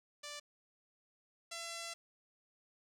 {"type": "tone pair in turn", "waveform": "5% pulse", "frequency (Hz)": [587, 674.6], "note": ["D5", "E5"], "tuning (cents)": [-1, 40], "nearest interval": "major second", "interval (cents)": 241, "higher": "second", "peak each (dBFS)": [-33, -31], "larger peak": "second", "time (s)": [[0.23, 0.4], [1.51, 1.94]], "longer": "second", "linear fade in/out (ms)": 10, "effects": ["low-pass 12000 Hz 12 dB/octave", "12-bit"]}